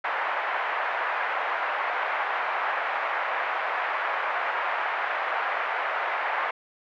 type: band-pass noise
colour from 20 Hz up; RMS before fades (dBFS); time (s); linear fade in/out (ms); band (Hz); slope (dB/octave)
pink; -28; 0.04-6.51; 5; 690 to 2100; 24
effects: none